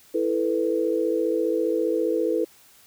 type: chord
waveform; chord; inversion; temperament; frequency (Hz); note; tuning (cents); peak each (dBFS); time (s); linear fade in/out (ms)
sine; E suspended fourth; none; just; 329.6 / 439.5 / 494.4; E4 / A4 / B4; 0 / -2 / +2; -25; 0.14-2.45; 10
effects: white hiss -54 dBFS RMS until 2.86 s